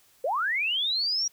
sine linear sweep, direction up, 470 to 5760 Hz, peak -24 dBFS, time 0.24-1.28 s, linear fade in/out 5 ms, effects white hiss -61 dBFS RMS until 1.32 s

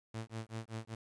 sawtooth tone with tremolo, 112.1 Hz, A2, 33 cents sharp, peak -34 dBFS, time 0.14-0.95 s, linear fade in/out 5 ms, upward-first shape sine, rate 5.2 Hz, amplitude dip 100%, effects resampled to 22050 Hz + 11-bit

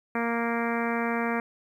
harmonic tone, 233.1 Hz, A#3, in tune, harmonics 1 / 2 / 3 / 4 / 5 / 6 / 7 / 8 / 9 / 10, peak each -29 / -32 / -34 / -35 / -36 / -37 / -37 / -38 / -39 / -39 dBFS, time 0.15-1.4 s, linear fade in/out 2 ms, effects 10-bit

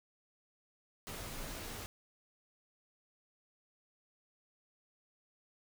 pink noise with comb filter, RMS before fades -44 dBFS, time 1.07-1.86 s, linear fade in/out 0 ms, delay 16 ms, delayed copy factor -0.5, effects none

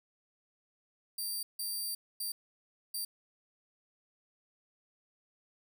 10% pulse tone bursts at uneven times, 4699 Hz, D8, in tune, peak -28 dBFS, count 4, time 1.18-1.43 / 1.59-1.95 / 2.2-2.32 / 2.94-3.05 s, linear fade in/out 5 ms, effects none

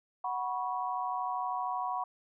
sine chord, F# suspended fourth, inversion none, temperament equal with one note detuned, 740 / 975.9 / 1108.7 Hz, F#5 / B5 / C#6, 0 / -21 / 0 cents, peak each -35 / -35 / -37 dBFS, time 0.24-2.04 s, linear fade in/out 5 ms, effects none

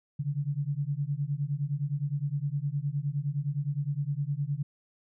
sine beating tone pair, 138.59 / 148.29 Hz, C#3 / D3, 0 / +17 cents, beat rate 9.7 Hz, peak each -31 dBFS, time 0.19-4.63 s, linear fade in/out 10 ms, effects none

